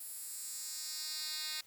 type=tone with high-pass filter sweep; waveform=10% pulse; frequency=309 Hz; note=D#4; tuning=12 cents flat; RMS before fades=-42 dBFS; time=0-1.61 s; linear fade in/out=5 ms; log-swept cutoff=11000 to 3300 Hz; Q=1.8; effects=white hiss -63 dBFS RMS until 1.66 s